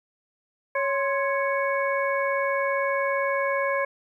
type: harmonic tone with a mistuned harmonic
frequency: 555 Hz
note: C#5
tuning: 2 cents sharp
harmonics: 1 / 2 / 3 / 4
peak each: -25 / -28 / -30 / -31 dBFS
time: 0.75-3.85 s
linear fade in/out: 5 ms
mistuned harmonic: 2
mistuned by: -92 cents
effects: 10-bit

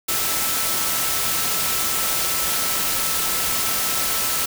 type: tone in noise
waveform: sine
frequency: 1318.5 Hz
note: E6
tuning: in tune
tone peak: -33 dBFS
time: 0.08-4.46 s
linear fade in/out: 10 ms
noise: white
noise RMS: -22 dBFS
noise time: 0.08-4.46 s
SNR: -14 dB
effects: none

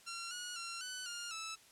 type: tone with pitch steps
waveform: 10% pulse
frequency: 1371 / 1450 / 1370 / 1499 / 1409 / 1312 Hz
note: F6 / F#6 / F6 / F#6 / F6 / E6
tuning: -32 / -35 / -34 / +22 / +15 / -9 cents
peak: -33 dBFS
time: 0.06-1.56 s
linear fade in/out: 20 ms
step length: 250 ms
effects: white hiss -62 dBFS RMS until 1.71 s + low-pass 10000 Hz 12 dB/octave

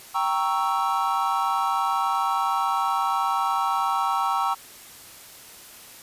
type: chord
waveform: triangle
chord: G diminished seventh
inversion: none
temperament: equal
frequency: 784 / 932.3 / 1108.7 / 1318.5 Hz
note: G5 / Bb5 / Db6 / Fb6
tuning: 0 / 0 / 0 / 0 cents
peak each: -25 dBFS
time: 0.14-4.55 s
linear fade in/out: 20 ms
effects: white hiss -45 dBFS RMS until 6.02 s + resampled to 32000 Hz

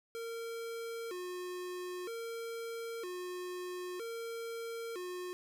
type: tone with vibrato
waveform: square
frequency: 407.5 Hz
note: G#4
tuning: 33 cents flat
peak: -40 dBFS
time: 0.15-5.33 s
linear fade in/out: 0 ms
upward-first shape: square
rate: 0.52 Hz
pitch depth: 210 cents each way
effects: none

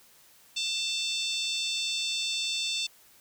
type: harmonic tone with a mistuned harmonic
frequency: 891 Hz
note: A5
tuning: 22 cents sharp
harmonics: 3 / 4 / 5 / 6 / 7 / 8 / 9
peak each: -35 / -31 / -36 / -39 / -42 / -43 / -41 dBFS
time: 0.56-2.87 s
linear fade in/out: 10 ms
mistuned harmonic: 7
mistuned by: -41 cents
effects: white hiss -58 dBFS RMS until 3.2 s

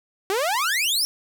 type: exponential sweep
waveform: sawtooth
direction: up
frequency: 370 to 5610 Hz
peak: -17 dBFS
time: 0.3-1.05 s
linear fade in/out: 0 ms
effects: none

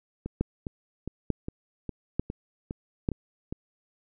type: two click trains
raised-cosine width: 3 ms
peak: -20 / -12 dBFS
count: 9 / 4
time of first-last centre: 0.26-3.525 / 0.41-3.089 s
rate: 2.45 / 1.12 Hz
effects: none

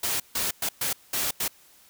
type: noise bursts at uneven times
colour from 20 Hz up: white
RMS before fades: -27 dBFS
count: 6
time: 0.03-0.2 / 0.35-0.51 / 0.62-0.69 / 0.81-0.93 / 1.13-1.31 / 1.4-1.48 s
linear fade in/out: 5 ms
effects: white hiss -56 dBFS RMS until 1.89 s

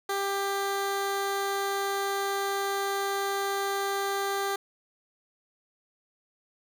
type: tone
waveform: 15% pulse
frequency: 395.7 Hz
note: G4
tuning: 16 cents sharp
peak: -21 dBFS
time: 0.09-4.56 s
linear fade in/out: 5 ms
effects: none

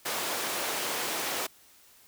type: high-pass noise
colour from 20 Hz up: pink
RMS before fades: -32 dBFS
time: 0.05-1.47 s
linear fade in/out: 10 ms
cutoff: 410 Hz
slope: 12 dB/octave
effects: white hiss -58 dBFS RMS until 2.07 s

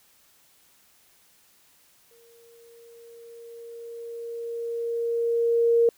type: tone with exponential growth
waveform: sine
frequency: 466.2 Hz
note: A#4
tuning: in tune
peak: -15 dBFS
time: 2.11-5.89 s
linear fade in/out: 2 ms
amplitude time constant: 820 ms
effects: white hiss -60 dBFS RMS until 5.97 s

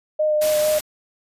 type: tone with vibrato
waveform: sine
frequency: 610 Hz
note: D#5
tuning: 34 cents flat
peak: -16 dBFS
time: 0.19-0.79 s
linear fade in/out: 10 ms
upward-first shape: sine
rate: 4.4 Hz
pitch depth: 15 cents each way
type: noise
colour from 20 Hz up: white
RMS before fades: -27 dBFS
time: 0.41-0.81 s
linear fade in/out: 10 ms
effects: resampled to 32000 Hz

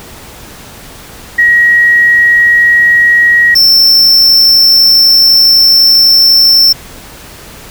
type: tone pair in turn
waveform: sine / square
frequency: 1900 / 5374 Hz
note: A#6 / E8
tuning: +33 / +33 cents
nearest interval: octave + tritone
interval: 1800 cents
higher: second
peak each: -3 dBFS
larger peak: neither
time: 1.38-3.55 / 3.55-6.73 s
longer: second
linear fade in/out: 10 ms
effects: pink hiss -31 dBFS RMS until 7.7 s

